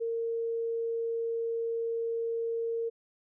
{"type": "tone", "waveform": "sine", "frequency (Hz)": 459.8, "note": "A#4", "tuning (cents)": -24, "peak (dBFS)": -29, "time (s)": [0, 2.9], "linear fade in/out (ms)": 20, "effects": []}